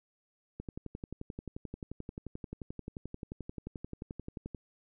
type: click train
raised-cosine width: 3 ms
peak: -27 dBFS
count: 46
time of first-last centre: 0.6-4.547 s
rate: 11.4 Hz
effects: none